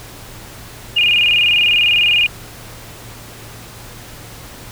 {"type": "tone with vibrato", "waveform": "sine", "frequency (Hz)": 2637, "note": "E7", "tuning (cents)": 0, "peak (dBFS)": -10, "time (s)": [0.96, 2.27], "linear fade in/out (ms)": 10, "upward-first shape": "square", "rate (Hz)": 20, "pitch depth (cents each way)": 130, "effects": ["added 113 Hz sine -40 dBFS peak until 4.71 s", "pink hiss -36 dBFS RMS until 4.71 s"]}